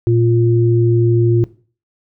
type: tone pair together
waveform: sine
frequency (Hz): 116.53 / 349.2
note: A#2 / F4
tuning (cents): 0 / 0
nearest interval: octave + perfect fifth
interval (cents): 1900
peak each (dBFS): -12 / -14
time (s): 0.07-1.44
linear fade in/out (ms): 0
effects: noise-tail reverb RT60 0.4 s tail -18 dB re dry